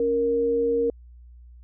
sine tone pair together, 277.8 / 467.2 Hz, C#4 / A#4, +4 / +4 cents, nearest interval major sixth, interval 900 cents, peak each -29 / -20 dBFS, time 0-0.9 s, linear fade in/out 2 ms, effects added 60 Hz sine -44 dBFS peak until 1.63 s

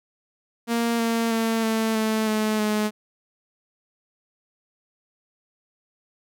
sawtooth tone with pitch steps, 233.1 / 229.5 / 225.9 / 222.4 / 219 / 215.6 / 212.3 Hz, A#3 / A#3 / A3 / A3 / A3 / A3 / G#3, 0 / -27 / +46 / +19 / -8 / -35 / +38 cents, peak -17 dBFS, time 0.67-2.91 s, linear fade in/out 50 ms, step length 320 ms, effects none

